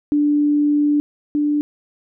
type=tone pair in turn; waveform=sine; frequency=293.7 / 294.9 Hz; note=D4 / D4; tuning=0 / +7 cents; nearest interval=unison; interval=7 cents; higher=second; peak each=-13 / -15 dBFS; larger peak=first; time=0.12-1 / 1.35-1.61 s; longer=first; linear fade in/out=0 ms; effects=none